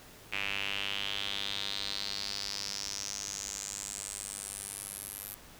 sawtooth tone with band-pass filter sweep, 100.1 Hz, G2, 37 cents sharp, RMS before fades -38 dBFS, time 0.32-5.35 s, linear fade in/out 10 ms, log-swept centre 2500 to 12000 Hz, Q 4.5, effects pink hiss -53 dBFS RMS until 5.59 s

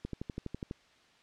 click train, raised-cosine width 3 ms, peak -24 dBFS, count 9, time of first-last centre 0.05-0.711 s, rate 12.1 Hz, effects white hiss -63 dBFS RMS until 1.22 s + low-pass 4000 Hz 12 dB/octave

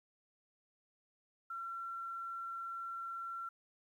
sine tone, 1359 Hz, F6, 48 cents flat, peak -40 dBFS, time 1.5-3.49 s, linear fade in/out 5 ms, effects 12-bit

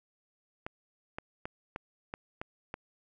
clicks, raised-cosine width 0.5 ms, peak -22 dBFS, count 7, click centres 0.665 / 1.185 / 1.455 / 1.761 / 2.139 / 2.415 / 2.741 s, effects none

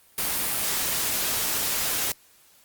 white noise, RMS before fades -26 dBFS, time 0.18-2.12 s, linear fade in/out 2 ms, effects white hiss -57 dBFS RMS until 2.64 s + Opus 32 kbps

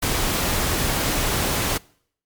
pink noise, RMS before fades -22 dBFS, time 0.02-1.78 s, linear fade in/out 10 ms, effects noise-tail reverb RT60 0.6 s tail -24 dB re dry + MP3 96 kbps

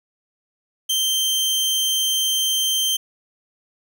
sawtooth tone, 3136 Hz, G7, in tune, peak -15 dBFS, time 0.89-2.97 s, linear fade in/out 10 ms, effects none

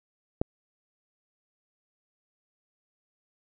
click, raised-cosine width 2 ms, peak -11 dBFS, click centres 0.415 s, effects none

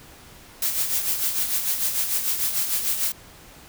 blue noise with tremolo, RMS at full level -22 dBFS, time 0.62-3.12 s, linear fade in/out 2 ms, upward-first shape sine, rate 6.7 Hz, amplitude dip 55%, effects pink hiss -47 dBFS RMS until 3.68 s

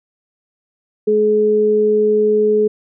sine tone pair together, 212.5 / 425 Hz, G#3 / G#4, +40 / +40 cents, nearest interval octave, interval 1200 cents, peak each -21 / -11 dBFS, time 1.07-2.68 s, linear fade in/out 10 ms, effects none

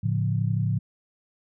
sine chord, A augmented, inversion none, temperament equal with one note detuned, 110 / 141.18 / 174.61 Hz, A2 / C#3 / E#3, 0 / +32 / 0 cents, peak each -24 / -27 / -29 dBFS, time 0.03-0.79 s, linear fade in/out 10 ms, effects none

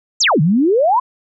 sine exponential two-way sweep, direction down then up, 7720 to 142.7 to 1052 Hz, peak -10 dBFS, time 0.2-1 s, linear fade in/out 10 ms, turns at 0.41 s, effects none

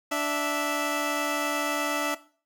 15% pulse tone pair together, 293.7 / 658.8 Hz, D4 / E5, 0 / -1 cents, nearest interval octave + major second, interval 1399 cents, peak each -22 dBFS, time 0.11-2.15 s, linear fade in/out 10 ms, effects noise-tail reverb RT60 0.4 s tail -17 dB re dry

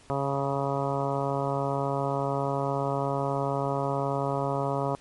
harmonic tone, 138.59 Hz, C#3, in tune, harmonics 1 / 2 / 3 / 4 / 5 / 6 / 7 / 8 / 9, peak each -31 / -35 / -33 / -32 / -33 / -38 / -34 / -40 / -38 dBFS, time 0.1-4.95 s, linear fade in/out 0 ms, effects pink hiss -55 dBFS RMS until 5 s + MP3 48 kbps

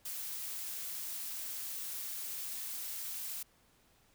blue noise, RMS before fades -41 dBFS, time 0.05-3.43 s, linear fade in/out 5 ms, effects pink hiss -68 dBFS RMS until 4.14 s

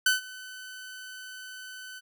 sawtooth tone with ADSR envelope, 1512 Hz, F#6, 37 cents sharp, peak -15 dBFS, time 0.06-2.01 s, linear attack 4 ms, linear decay 140 ms, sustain -22 dB, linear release 33 ms, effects none

